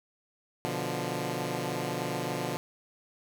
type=chord; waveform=10% pulse; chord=B diminished; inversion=none; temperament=equal; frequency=123.47 / 146.83 / 174.61 Hz; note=B2 / D3 / F3; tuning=0 / 0 / 0 cents; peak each=-27 dBFS; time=0.65-2.57 s; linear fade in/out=0 ms; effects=none